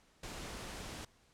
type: noise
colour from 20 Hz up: pink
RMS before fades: -45 dBFS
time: 0.23-1.05 s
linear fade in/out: 5 ms
effects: pink hiss -68 dBFS RMS until 1.33 s + low-pass 9000 Hz 12 dB/octave